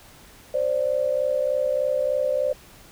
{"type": "tone pair together", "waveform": "sine", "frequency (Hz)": [523.3, 586.6], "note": ["C5", "D5"], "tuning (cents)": [0, -2], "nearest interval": "major second", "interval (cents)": 198, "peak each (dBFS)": -23, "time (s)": [0.54, 2.53], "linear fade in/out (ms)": 5, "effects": ["pink hiss -49 dBFS RMS until 2.91 s"]}